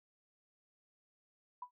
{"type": "tone with exponential decay", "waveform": "sine", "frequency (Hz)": 987.8, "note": "B5", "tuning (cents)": 0, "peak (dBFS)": -38, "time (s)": [1.62, 1.71], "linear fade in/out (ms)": 5, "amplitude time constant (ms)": 18, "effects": []}